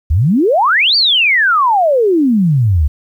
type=exponential two-way sweep; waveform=sine; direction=up then down; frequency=67.9 to 4764 to 67.9 Hz; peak=-8 dBFS; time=0.1-2.88 s; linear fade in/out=10 ms; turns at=0.96 s; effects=8-bit